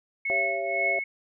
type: tone with tremolo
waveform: sine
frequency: 2192 Hz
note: C#7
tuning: 20 cents flat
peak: -22 dBFS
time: 0.25-1.04 s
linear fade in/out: 5 ms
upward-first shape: triangle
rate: 2 Hz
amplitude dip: 90%
type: chord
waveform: sine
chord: C# diminished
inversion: second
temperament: equal with one note detuned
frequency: 392 / 554.4 / 675.4 Hz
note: G4 / C#5 / E5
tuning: 0 / 0 / +42 cents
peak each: -35 / -33 / -29 dBFS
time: 0.3-0.99 s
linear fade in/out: 0 ms
effects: none